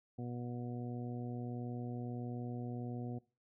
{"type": "harmonic tone", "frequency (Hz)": 121.5, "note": "B2", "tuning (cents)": -28, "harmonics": [1, 2, 3, 4, 5, 6], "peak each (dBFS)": [-42, -43, -50, -52, -58, -53], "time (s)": [0.18, 3.19], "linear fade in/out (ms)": 10, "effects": ["noise-tail reverb RT60 0.3 s tail -20 dB re dry"]}